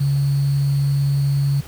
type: tone with sample-and-hold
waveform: sine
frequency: 140 Hz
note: C#3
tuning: 18 cents sharp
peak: -15 dBFS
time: 0-1.61 s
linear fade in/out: 10 ms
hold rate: 4410 Hz
effects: added 71 Hz sine -40 dBFS peak until 1.67 s + pink hiss -42 dBFS RMS until 1.67 s